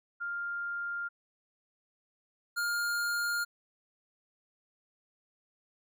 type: tone pair in turn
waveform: sine / square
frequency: 1400 / 1410.6 Hz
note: F6 / F6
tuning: +4 / +17 cents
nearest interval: unison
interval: 13 cents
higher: second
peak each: -33 / -30 dBFS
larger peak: second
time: 0.2-1.09 / 2.56-3.45 s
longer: neither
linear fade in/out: 20 ms
effects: none